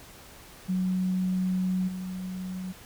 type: tone with level steps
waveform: sine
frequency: 185 Hz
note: F#3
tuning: in tune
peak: -24 / -32 dBFS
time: 0.68-2.73 s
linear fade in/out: 20 ms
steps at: 1.87 s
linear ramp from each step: 20 ms
effects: pink hiss -49 dBFS RMS until 2.85 s